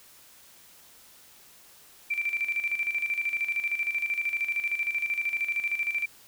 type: tone with tremolo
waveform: sine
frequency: 2349 Hz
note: D7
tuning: in tune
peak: -24 dBFS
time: 2.1-6.06 s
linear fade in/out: 10 ms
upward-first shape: square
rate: 13 Hz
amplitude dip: 65%
effects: white hiss -54 dBFS RMS until 6.27 s